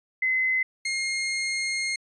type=tone pair in turn; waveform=sine / sawtooth; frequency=2044 / 2135 Hz; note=C7 / C7; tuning=-41 / +34 cents; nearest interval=minor second; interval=75 cents; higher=second; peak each=-21 / -22 dBFS; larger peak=first; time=0.22-0.63 / 0.85-1.96 s; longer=second; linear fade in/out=5 ms; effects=resampled to 22050 Hz